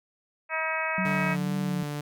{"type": "harmonic tone", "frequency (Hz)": 319.1, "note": "D#4", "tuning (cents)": 44, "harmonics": [2, 3, 4, 5, 6, 7, 8], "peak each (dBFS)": [-34, -34, -34, -34, -34, -34, -34], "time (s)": [0.49, 1.37], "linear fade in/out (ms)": 50}
{"type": "tone with vibrato", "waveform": "sine", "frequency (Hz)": 185, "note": "F#3", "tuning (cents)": 0, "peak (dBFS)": -27, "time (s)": [0.98, 1.83], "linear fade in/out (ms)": 2, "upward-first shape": "triangle", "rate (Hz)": 2.1, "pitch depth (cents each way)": 57}
{"type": "tone", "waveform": "sawtooth", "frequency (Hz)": 146.83, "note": "D3", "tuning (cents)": 0, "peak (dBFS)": -27, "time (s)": [1.05, 2.01], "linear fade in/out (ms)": 5}
{"effects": []}